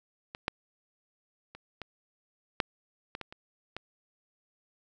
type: clicks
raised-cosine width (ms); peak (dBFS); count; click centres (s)
0.3; -23 / -12 / -29 / -23 / -9 / -21 / -22 / -29 / -21; 9; 0.349 / 0.481 / 1.55 / 1.817 / 2.602 / 3.151 / 3.213 / 3.325 / 3.766
effects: none